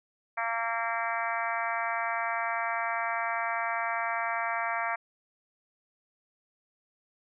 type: harmonic tone with a mistuned harmonic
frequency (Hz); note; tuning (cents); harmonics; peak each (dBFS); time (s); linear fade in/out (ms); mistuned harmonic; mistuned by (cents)
230; A#3; -23; 3 / 4 / 5 / 6 / 7 / 8 / 9 / 10; -34 / -35 / -36 / -37 / -37 / -38 / -39 / -39; 0.37-4.96; 10; 6; -19
effects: none